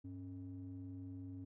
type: ring-modulated tone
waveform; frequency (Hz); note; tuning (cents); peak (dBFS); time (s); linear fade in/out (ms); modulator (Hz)
triangle; 87.31; F2; 0; -40; 0.04-1.45; 10; 186
effects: tanh soft clip ceiling -37 dBFS